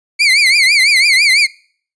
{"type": "tone with vibrato", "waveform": "30% pulse", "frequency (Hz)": 2217, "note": "C#7", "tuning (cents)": 0, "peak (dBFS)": -5, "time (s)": [0.19, 1.47], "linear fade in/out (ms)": 20, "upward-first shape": "triangle", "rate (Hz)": 6, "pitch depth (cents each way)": 180, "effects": ["noise-tail reverb RT60 0.5 s tail -23 dB re dry", "resampled to 22050 Hz"]}